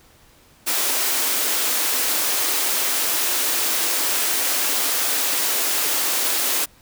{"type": "high-pass noise", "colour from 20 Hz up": "white", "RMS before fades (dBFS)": -21, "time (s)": [0.66, 6.66], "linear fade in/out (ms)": 20, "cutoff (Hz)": 250, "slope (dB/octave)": 48, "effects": ["pink hiss -53 dBFS RMS until 6.81 s"]}